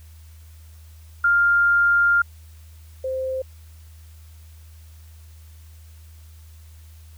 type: tone pair in turn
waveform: sine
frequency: 1400 / 522.4 Hz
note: F6 / C5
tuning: +4 / -3 cents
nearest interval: octave + perfect fourth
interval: 1707 cents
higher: first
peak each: -14 / -23 dBFS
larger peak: first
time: 1.24-2.22 / 3.04-3.42 s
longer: first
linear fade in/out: 5 ms
effects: added 79 Hz sine -42 dBFS peak until 7.17 s + white hiss -56 dBFS RMS until 7.17 s